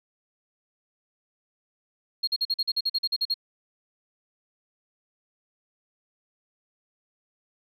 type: tone bursts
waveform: sine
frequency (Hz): 4266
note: C8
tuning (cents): +33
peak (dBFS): -20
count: 13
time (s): 2.23-3.342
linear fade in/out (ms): 10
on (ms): 44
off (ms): 45
effects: tanh soft clip ceiling -20 dBFS